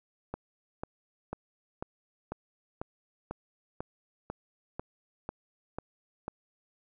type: click train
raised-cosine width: 1 ms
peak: -21 dBFS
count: 13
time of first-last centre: 0.34-6.281 s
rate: 2.02 Hz
effects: none